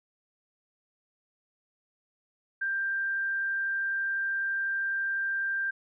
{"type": "tone", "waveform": "sine", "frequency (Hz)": 1583, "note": "G6", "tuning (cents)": 17, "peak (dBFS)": -27, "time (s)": [2.61, 5.71], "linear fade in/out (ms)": 10, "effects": []}